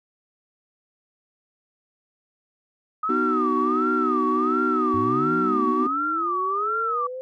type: tone with vibrato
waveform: sine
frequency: 1244.5 Hz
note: D#6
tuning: in tune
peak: -22 dBFS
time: 3.03-7.07 s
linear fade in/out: 5 ms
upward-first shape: sine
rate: 1.4 Hz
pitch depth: 180 cents each way
type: chord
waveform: triangle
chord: B major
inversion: none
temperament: equal with one note detuned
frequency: 246.9 / 311.1 / 377.3 Hz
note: B3 / D#4 / F#4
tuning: 0 / 0 / +34 cents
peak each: -24 dBFS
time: 3.09-5.87 s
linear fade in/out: 5 ms
type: linear sweep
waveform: sine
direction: up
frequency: 92.8 to 523.3 Hz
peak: -30 dBFS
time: 4.94-7.21 s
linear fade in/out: 0 ms
effects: none